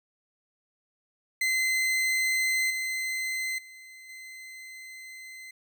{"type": "tone with level steps", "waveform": "40% pulse", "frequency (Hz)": 2058, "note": "C7", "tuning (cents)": -29, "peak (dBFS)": [-23, -28, -45, -41], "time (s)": [1.41, 5.51], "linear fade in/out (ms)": 5, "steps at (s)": [2.7, 3.58, 4.09], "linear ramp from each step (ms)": 5, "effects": []}